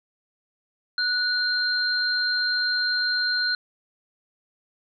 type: tone pair together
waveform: sine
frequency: 1474 / 4169 Hz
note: F#6 / C8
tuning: -7 / -7 cents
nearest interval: octave + tritone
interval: 1800 cents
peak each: -24 dBFS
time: 0.98-3.55 s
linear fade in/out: 2 ms
effects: none